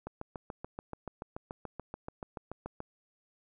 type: click train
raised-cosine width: 1 ms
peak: -25 dBFS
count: 20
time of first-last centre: 0.07-2.804 s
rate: 6.95 Hz
effects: none